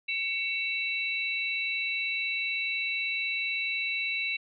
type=tone cluster; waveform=sine; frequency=2241 / 2685 / 3936 Hz; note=C#7 / E7 / B7; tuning=+18 / +31 / -7 cents; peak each=-33 / -30 / -37 dBFS; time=0.08-4.37 s; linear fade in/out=10 ms; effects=none